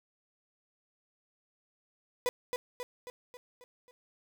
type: tone with echo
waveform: 35% pulse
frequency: 493.9 Hz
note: B4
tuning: in tune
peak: -25 dBFS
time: 2.26-2.29 s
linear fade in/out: 0 ms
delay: 270 ms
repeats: 6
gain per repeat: -5 dB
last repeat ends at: 3.91 s
effects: none